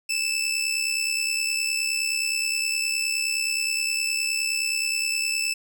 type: tone with amplitude modulation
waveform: 20% pulse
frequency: 2637 Hz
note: E7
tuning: in tune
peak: -16 dBFS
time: 0.09-5.54 s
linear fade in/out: 10 ms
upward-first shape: sine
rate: 69.6 Hz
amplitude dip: 60%
effects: none